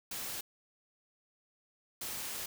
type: noise bursts at uneven times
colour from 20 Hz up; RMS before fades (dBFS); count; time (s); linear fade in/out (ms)
white; -40; 2; 0.11-0.41 / 2.01-2.46; 5
effects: none